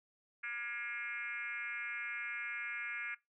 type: tone with frequency modulation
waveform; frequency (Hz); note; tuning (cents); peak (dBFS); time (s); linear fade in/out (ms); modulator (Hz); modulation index
sine; 1908; A#6; +40; -38; 0.43-3.15; 10; 241; 2.1
effects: noise-tail reverb RT60 0.2 s tail -21 dB re dry